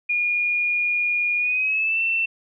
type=tone with pitch glide; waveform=sine; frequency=2433 to 2684 Hz; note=D#7 to E7; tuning=-39 to +31 cents; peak=-19 dBFS; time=0.09-2.26 s; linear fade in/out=10 ms; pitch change=+170 cents; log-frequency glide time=1.38-2.01 s; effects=none